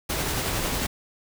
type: noise with tremolo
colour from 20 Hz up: pink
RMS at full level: -26 dBFS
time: 0.09-0.87 s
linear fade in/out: 10 ms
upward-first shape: sine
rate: 11 Hz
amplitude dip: 25%
effects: none